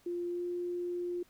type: tone with pitch glide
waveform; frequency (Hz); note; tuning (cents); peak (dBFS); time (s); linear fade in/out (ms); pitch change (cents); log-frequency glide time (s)
sine; 349.2 to 352.4; F4 to F4; 0 to +16; -33; 0.06-1.23; 5; +16; 0.28-0.43
effects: pink hiss -66 dBFS RMS until 1.29 s